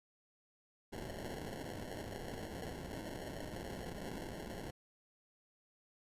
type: noise with sample-and-hold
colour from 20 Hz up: violet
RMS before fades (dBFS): -45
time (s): 0.92-4.71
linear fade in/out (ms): 10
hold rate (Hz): 1225
effects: resampled to 32000 Hz